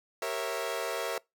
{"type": "chord", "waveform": "sawtooth", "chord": "G diminished seventh", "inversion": "none", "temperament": "equal with one note detuned", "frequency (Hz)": [392, 466.2, 548.9, 659.3], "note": ["G4", "Bb4", "Db5", "Fb5"], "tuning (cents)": [0, 0, -17, 0], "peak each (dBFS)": [-37, -32, -33, -32], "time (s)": [0.22, 1.18], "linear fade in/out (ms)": 2, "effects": ["noise-tail reverb RT60 0.2 s tail -24 dB re dry"]}